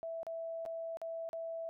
sine tone with dropouts, 659 Hz, E5, 1 cent flat, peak -38 dBFS, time 0.03-1.69 s, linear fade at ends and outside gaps 0 ms, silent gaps 0.231-0.267 / 0.653-0.661 / 0.971-1.016 / 1.29-1.331 s, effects none

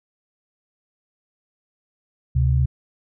sine tone pair together, 72.5 / 129.18 Hz, D2 / C3, -22 / -22 cents, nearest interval minor seventh, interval 1000 cents, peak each -18 dBFS, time 2.35-2.66 s, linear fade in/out 10 ms, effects none

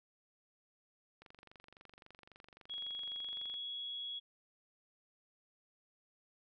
click train, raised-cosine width 0.3 ms, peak -40 dBFS, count 56, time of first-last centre 1.22-3.541 s, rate 23.7 Hz
sine tone with pitch glide, 3322 to 3343 Hz, G#7 to G#7, 0 to +11 cents, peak -40 dBFS, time 2.69-4.2 s, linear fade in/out 20 ms, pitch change +11 cents, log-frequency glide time 3.2-3.34 s
effects none

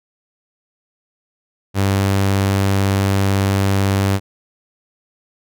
sawtooth tone, 98 Hz, G2, in tune, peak -10 dBFS, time 1.74-4.2 s, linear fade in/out 50 ms, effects none

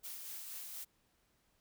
blue noise with tremolo, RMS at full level -45 dBFS, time 0.03-0.85 s, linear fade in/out 20 ms, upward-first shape sine, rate 4.2 Hz, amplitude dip 30%, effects pink hiss -75 dBFS RMS until 1.6 s

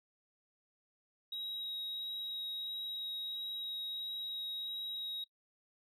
sine tone with vibrato, 3815 Hz, A#7, 39 cents sharp, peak -36 dBFS, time 1.32-5.24 s, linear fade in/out 5 ms, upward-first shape sine, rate 1.5 Hz, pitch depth 8 cents each way, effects noise-tail reverb RT60 0.1 s tail -21 dB re dry + tanh soft clip ceiling -37 dBFS

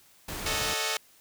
pink noise, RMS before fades -36 dBFS, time 0.28-0.74 s, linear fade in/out 5 ms
5% pulse chord, D# half-diminished seventh, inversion second, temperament equal, 440 / 554.4 / 622.3 / 740 Hz, A4 / C#5 / D#5 / F#5, 0 / 0 / 0 / 0 cents, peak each -20 / -25 / -21 / -24 dBFS, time 0.46-0.97 s, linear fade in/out 2 ms
effects white hiss -59 dBFS RMS until 1.2 s

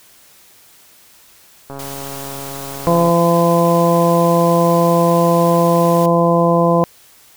click train, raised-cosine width 1 ms, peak -17 dBFS, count 194, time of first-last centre 1.7-3.099 s, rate 138 Hz
white noise, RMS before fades -32 dBFS, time 1.79-6.06 s, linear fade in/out 2 ms
harmonic tone, 170 Hz, F3, 46 cents flat, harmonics 1 / 2 / 3 / 4 / 5 / 6, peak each -15 / -19 / -15 / -18 / -26 / -18 dBFS, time 2.87-6.84 s, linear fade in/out 0 ms
effects white hiss -47 dBFS RMS until 7.36 s

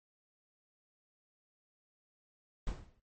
brown noise with exponential decay, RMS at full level -34 dBFS, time 2.67-3 s, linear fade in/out 2 ms, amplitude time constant 71 ms, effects noise-tail reverb RT60 0.1 s tail -21 dB re dry + MP3 32 kbps

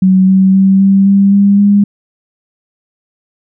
sine tone with pitch steps, 187.9 / 190.3 / 192.74 / 195.2 / 197.7 / 200.2 / 202.8 Hz, F#3 / F#3 / G3 / G3 / G3 / G3 / G#3, +27 / +49 / -29 / -7 / +15 / +37 / -41 cents, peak -4 dBFS, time 0.02-1.84 s, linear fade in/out 5 ms, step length 260 ms, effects none

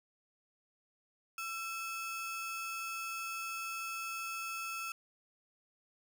45% pulse ring-modulated tone, 1975.5 Hz, B6, in tune, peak -35 dBFS, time 1.38-4.92 s, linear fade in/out 2 ms, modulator 632 Hz, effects none

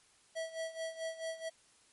square tone with tremolo, 650 Hz, E5, 24 cents flat, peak -36 dBFS, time 0.35-1.5 s, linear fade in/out 20 ms, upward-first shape sine, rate 4.6 Hz, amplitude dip 80%, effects white hiss -66 dBFS RMS until 1.92 s + MP3 48 kbps

